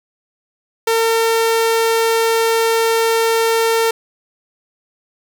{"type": "tone", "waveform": "sawtooth", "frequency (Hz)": 454, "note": "A#4", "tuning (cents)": -46, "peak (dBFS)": -9, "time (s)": [0.87, 3.91], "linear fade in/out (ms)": 5, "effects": []}